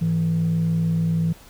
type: tone pair together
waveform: sine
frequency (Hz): 103.82 / 164.81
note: G#2 / E3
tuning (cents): 0 / 0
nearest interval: minor sixth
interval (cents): 800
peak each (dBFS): -26 / -17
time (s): 0.01-1.33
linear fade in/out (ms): 10
effects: tanh soft clip ceiling -15 dBFS + pink hiss -48 dBFS RMS until 1.49 s